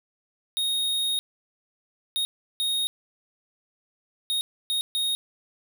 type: tone bursts at uneven times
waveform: square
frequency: 3729 Hz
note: A#7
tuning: in tune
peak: -24 dBFS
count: 6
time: 0.57-1.19 / 2.16-2.25 / 2.6-2.87 / 4.3-4.41 / 4.7-4.81 / 4.95-5.15 s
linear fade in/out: 0 ms
effects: none